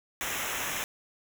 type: noise with comb filter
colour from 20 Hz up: pink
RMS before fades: -33 dBFS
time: 0.21-0.84 s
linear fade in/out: 0 ms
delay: 0.22 ms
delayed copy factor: -0.85
effects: none